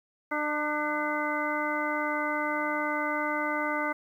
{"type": "harmonic tone with a mistuned harmonic", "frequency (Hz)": 299.8, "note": "D4", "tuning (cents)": 36, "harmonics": [1, 2, 3, 4, 5, 7], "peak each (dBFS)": [-34, -34, -34, -34, -34, -34], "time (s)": [0.31, 3.93], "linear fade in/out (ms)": 10, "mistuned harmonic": 7, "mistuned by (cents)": -47, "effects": ["10-bit"]}